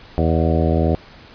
harmonic tone with a mistuned harmonic, 81.2 Hz, E2, 26 cents flat, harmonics 1 / 2 / 3 / 4 / 5 / 6 / 7 / 8 / 9, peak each -18 / -21 / -23 / -24 / -25 / -26 / -26 / -27 / -28 dBFS, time 0.18-0.95 s, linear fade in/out 0 ms, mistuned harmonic 8, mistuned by -62 cents, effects pink hiss -43 dBFS RMS until 1.34 s + resampled to 11025 Hz

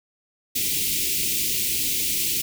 white band-stop noise, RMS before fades -24 dBFS, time 0.55-2.42 s, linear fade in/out 10 ms, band 420 to 2200 Hz, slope 48 dB/octave, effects none

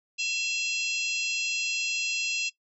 harmonic tone with a mistuned harmonic, 830.6 Hz, G#5, in tune, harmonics 3 / 4 / 5 / 6 / 7 / 8 / 9, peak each -29 / -38 / -35 / -36 / -38 / -42 / -41 dBFS, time 0.18-2.5 s, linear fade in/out 20 ms, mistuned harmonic 3, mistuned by +130 cents, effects noise-tail reverb RT60 0.1 s tail -18 dB re dry

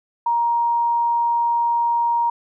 sine tone, 940 Hz, A#5, 14 cents sharp, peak -16 dBFS, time 0.26-2.3 s, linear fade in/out 5 ms, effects none

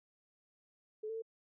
sine tone with pitch steps, 430.6 / 446.6 / 449.5 Hz, A4 / A4 / A4, -37 / +26 / +37 cents, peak -38 dBFS, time 1.03-1.222 s, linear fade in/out 10 ms, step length 64 ms, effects none

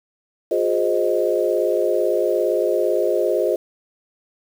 sine chord, F minor seventh, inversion none, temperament equal with one note detuned, 357.6 / 415.3 / 523.3 / 622.3 Hz, F4 / Ab4 / C5 / Eb5, +41 / 0 / 0 / 0 cents, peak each -22 dBFS, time 0.51-3.56 s, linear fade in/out 5 ms, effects 7-bit

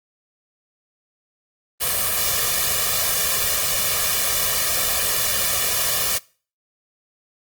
white noise with comb filter, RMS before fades -21 dBFS, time 1.8-6.19 s, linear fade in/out 20 ms, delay 1.7 ms, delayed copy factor +0.75, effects noise-tail reverb RT60 0.4 s tail -23 dB re dry + Opus 32 kbps

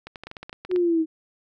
clicks, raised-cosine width 0.3 ms, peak -21 dBFS, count 12, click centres 0.07 / 0.158 / 0.236 / 0.27 / 0.314 / 0.368 / 0.43 / 0.495 / 0.529 / 0.65 / 0.714 / 0.761 s
sine linear sweep, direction down, 370 to 313.5 Hz, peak -18 dBFS, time 0.69-1.06 s, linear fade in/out 50 ms
effects none

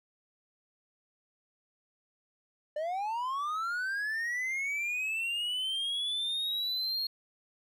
triangle linear sweep, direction up, 587.3 to 4293 Hz, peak -29 dBFS, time 2.76-7.07 s, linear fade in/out 5 ms, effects none

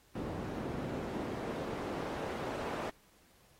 pink noise with band-pass filter sweep, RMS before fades -39 dBFS, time 0.15-2.9 s, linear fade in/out 5 ms, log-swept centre 240 to 590 Hz, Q 0.79, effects pink hiss -66 dBFS RMS until 3.59 s + AAC 48 kbps

